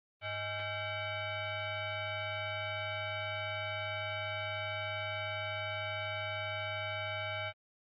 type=tone with frequency modulation; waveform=sine; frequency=830.6 Hz; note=G#5; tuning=in tune; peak=-35 dBFS; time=0.21-7.53 s; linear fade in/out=50 ms; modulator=729 Hz; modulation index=3; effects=Opus 24 kbps

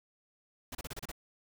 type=noise bursts; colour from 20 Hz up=pink; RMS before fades=-41 dBFS; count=7; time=0.72-1.116 s; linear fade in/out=5 ms; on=30 ms; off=31 ms; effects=none

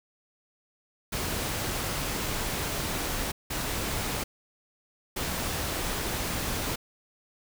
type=noise bursts at uneven times; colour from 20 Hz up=pink; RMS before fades=-31 dBFS; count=3; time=1.12-3.32 / 3.5-4.24 / 5.16-6.76 s; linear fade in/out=10 ms; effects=none

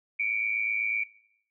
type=tone pair together; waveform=sine; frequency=2265 / 2373 Hz; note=C#7 / D7; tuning=+37 / +17 cents; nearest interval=minor second; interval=80 cents; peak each=-28 dBFS; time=0.19-1.04 s; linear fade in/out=10 ms; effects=noise-tail reverb RT60 0.7 s tail -21 dB re dry

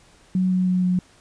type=tone with pitch steps; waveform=sine; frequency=185.2 / 183.92 / 182.65 / 181.39 Hz; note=F#3 / F#3 / F#3 / F#3; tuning=+2 / -10 / -22 / -34 cents; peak=-17 dBFS; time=0.35-0.99 s; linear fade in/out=2 ms; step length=160 ms; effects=pink hiss -54 dBFS RMS until 1.2 s + resampled to 22050 Hz

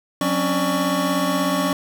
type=tone cluster; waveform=square; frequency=182.1 / 266.9 / 283.5 / 595 / 1118 Hz; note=F#3 / C4 / C#4 / D5 / C#6; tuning=-27 / +35 / +39 / +22 / +14 cents; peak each=-26 dBFS; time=0.21-1.73 s; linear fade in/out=2 ms; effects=none

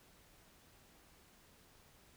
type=silence; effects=pink hiss -65 dBFS RMS until 2.16 s

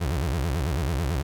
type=tone with vibrato; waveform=30% pulse; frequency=74.6 Hz; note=D2; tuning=28 cents sharp; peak=-21 dBFS; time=0-1.23 s; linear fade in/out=20 ms; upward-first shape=sine; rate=9.1 Hz; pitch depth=300 cents each way; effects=none

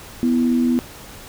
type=tone pair together; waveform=sine; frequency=246.9 / 330.7 Hz; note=B3 / E4; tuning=0 / +6 cents; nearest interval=perfect fourth; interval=506 cents; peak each=-15 / -23 dBFS; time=0.23-0.79 s; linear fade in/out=0 ms; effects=pink hiss -39 dBFS RMS until 1.28 s

